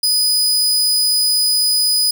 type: tone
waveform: sawtooth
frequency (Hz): 4978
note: D#8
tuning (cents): 0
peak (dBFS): -10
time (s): 0.03-2.11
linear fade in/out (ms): 5
effects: 7-bit